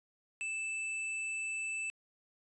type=tone with hard clipping; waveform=sine; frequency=2637 Hz; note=E7; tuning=in tune; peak=-36 dBFS; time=0.41-1.9 s; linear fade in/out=0 ms; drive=18 dB; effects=resampled to 22050 Hz